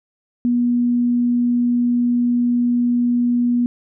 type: tone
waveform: sine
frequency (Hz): 241.9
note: B3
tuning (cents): -36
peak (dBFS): -14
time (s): 0.45-3.66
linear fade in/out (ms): 0
effects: none